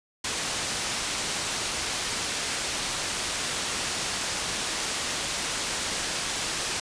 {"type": "low-pass noise", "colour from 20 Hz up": "white", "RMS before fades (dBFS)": -30, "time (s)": [0.24, 6.8], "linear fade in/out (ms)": 5, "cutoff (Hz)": 7400, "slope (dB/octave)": 12, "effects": ["resampled to 22050 Hz"]}